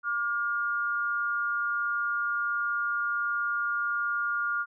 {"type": "tone pair together", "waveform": "sine", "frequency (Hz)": [1174.7, 1416.1], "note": ["D6", "F6"], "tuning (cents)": [0, 24], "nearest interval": "minor third", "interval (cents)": 324, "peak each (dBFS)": [-33, -27], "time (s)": [0.03, 4.66], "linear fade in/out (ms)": 50, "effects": []}